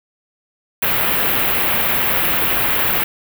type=band-stop noise; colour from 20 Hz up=white; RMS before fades=-17 dBFS; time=0.82-3.04 s; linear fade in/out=5 ms; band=3000 to 14000 Hz; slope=24 dB/octave; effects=none